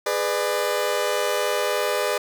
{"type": "chord", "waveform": "sawtooth", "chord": "G# diminished", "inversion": "none", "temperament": "just", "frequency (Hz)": [415.3, 498.4, 598], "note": ["G#4", "B4", "D5"], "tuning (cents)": [0, 16, 31], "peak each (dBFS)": [-23, -22, -21], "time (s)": [0.06, 2.18], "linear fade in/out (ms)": 5, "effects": []}